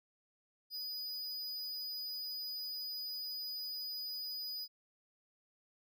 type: tone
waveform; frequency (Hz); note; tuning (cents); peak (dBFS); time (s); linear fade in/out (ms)
square; 4953; D#8; -9; -40; 0.7-4.68; 50
effects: none